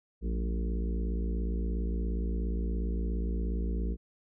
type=harmonic tone with a mistuned harmonic; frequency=57.1 Hz; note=A#1; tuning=35 cents flat; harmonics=1 / 3 / 4 / 5 / 6 / 7 / 8; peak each=-29 / -38 / -43 / -45 / -45 / -46 / -47 dBFS; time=0.21-3.97 s; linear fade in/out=50 ms; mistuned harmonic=3; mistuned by=+95 cents; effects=none